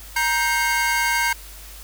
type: tone cluster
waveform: 45% pulse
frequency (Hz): 938 / 1567 / 2158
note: A#5 / G6 / C#7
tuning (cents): +11 / -1 / -47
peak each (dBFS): -23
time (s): 0.16-1.33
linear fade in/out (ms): 5
effects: added 50 Hz sine -40 dBFS peak until 1.83 s + white hiss -42 dBFS RMS until 1.83 s